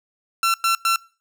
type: tone bursts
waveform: sawtooth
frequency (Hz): 1350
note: E6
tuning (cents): +41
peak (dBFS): -13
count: 3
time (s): 0.43-0.96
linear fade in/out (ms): 2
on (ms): 110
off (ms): 100
effects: noise-tail reverb RT60 0.4 s tail -23 dB re dry